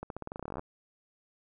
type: accelerating click train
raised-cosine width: 1 ms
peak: -24 dBFS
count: 18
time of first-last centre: 0.03-0.594 s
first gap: 72 ms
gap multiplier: 0.89
effects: none